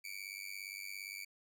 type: tone with amplitude modulation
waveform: sawtooth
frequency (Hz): 2303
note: D7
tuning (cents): -34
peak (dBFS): -36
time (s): 0.04-1.25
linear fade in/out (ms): 10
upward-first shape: sine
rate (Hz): 97.4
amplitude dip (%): 100
effects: none